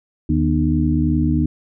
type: harmonic tone with a mistuned harmonic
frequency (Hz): 76.4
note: D#2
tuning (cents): -31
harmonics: 1 / 2 / 3 / 4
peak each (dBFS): -20 / -20 / -20 / -20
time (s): 0.29-1.46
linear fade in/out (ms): 5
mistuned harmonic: 3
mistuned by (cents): +100
effects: none